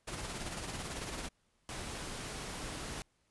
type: noise with tremolo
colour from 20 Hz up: pink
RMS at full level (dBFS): -39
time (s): 0.07-1.29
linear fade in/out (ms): 10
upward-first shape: sine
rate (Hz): 18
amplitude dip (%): 45
type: noise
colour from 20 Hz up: pink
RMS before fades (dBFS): -42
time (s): 1.69-3.02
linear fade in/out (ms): 0
effects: pink hiss -75 dBFS RMS until 3.3 s + resampled to 24000 Hz